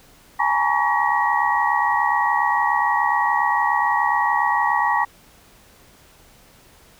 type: tone cluster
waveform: sine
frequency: 823 / 890 / 960 / 1127 / 1901 Hz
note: G#5 / A5 / B5 / C#6 / A#6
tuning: -16 / +20 / -49 / +28 / +33 cents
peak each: -23 dBFS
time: 0.39-5.05 s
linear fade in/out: 10 ms
effects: pink hiss -51 dBFS RMS until 6.99 s